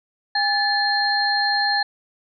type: tone cluster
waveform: sine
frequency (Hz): 811 / 1736 / 4198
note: G#5 / A6 / C8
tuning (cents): -41 / -24 / +5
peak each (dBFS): -22 / -22 / -22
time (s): 0.35-1.83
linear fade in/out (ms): 5
effects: none